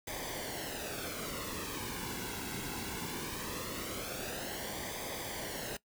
pink noise with flanger, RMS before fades -40 dBFS, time 0.07-5.77 s, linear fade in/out 5 ms, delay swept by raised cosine 0.72 to 1.67 ms, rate 0.2 Hz, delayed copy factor -0.65, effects noise-tail reverb RT60 0.1 s tail -20 dB re dry

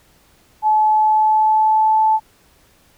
sine tone with pitch glide, 860 to 873 Hz, A5 to A5, -40 to -14 cents, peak -11 dBFS, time 0.62-2.2 s, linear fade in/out 50 ms, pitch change +26 cents, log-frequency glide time 0.88-2.02 s, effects pink hiss -54 dBFS RMS until 2.97 s

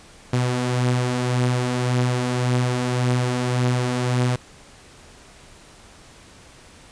sawtooth beating tone pair, 123 / 124.8 Hz, B2 / B2, -7 / +19 cents, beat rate 1.8 Hz, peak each -23 / -16 dBFS, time 0.33-4.36 s, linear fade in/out 5 ms, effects pink hiss -47 dBFS RMS until 6.91 s + resampled to 22050 Hz

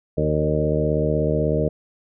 harmonic tone with a mistuned harmonic, 76.3 Hz, D#2, 33 cents flat, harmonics 1 / 2 / 3 / 4 / 5 / 6 / 7 / 8, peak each -27 / -23 / -29 / -28 / -29 / -24 / -29 / -26 dBFS, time 0.17-1.69 s, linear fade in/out 10 ms, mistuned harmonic 7, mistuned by +17 cents, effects none

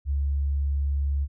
sine tone, 70.3 Hz, C#2, 25 cents sharp, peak -22 dBFS, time 0.05-1.28 s, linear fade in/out 50 ms, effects none

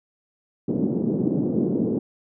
pink band-pass noise, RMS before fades -23 dBFS, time 0.68-1.99 s, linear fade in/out 5 ms, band 170 to 390 Hz, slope 24 dB/octave, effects none

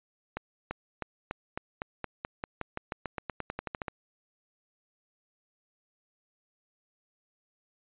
accelerating click train, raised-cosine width 0.5 ms, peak -18 dBFS, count 22, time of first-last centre 0.37-3.882 s, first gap 340 ms, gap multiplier 0.92, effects resampled to 8000 Hz

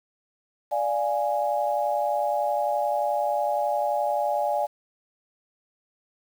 sine chord, D diminished, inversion none, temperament equal, 587.3 / 698.5 / 830.6 Hz, D5 / F5 / Ab5, 0 / 0 / 0 cents, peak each -26 / -28 / -26 dBFS, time 0.71-4.67 s, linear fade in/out 20 ms, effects 8-bit

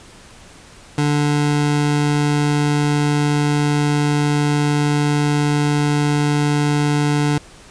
25% pulse tone, 146.9 Hz, D3, 1 cent sharp, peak -11 dBFS, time 0.98-7.38 s, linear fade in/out 2 ms, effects pink hiss -43 dBFS RMS until 7.7 s + resampled to 22050 Hz

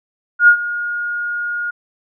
sine tone with ADSR envelope, 1430 Hz, F6, 41 cents sharp, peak -3 dBFS, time 0.39-1.71 s, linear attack 88 ms, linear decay 84 ms, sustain -16 dB, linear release 12 ms, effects none

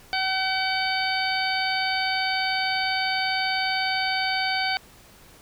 harmonic tone with a mistuned harmonic, 760 Hz, F#5, 46 cents sharp, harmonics 1 / 2 / 3 / 4 / 5 / 6, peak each -27 / -29 / -29 / -33 / -36 / -29 dBFS, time 0.13-4.77 s, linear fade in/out 0 ms, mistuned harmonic 5, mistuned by -56 cents, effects pink hiss -51 dBFS RMS until 5.41 s

